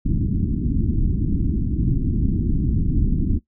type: low-pass noise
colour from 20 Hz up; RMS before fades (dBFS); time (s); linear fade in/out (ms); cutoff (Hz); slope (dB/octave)
pink; -20; 0.05-3.39; 10; 310; 48
effects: noise-tail reverb RT60 0.1 s tail -17 dB re dry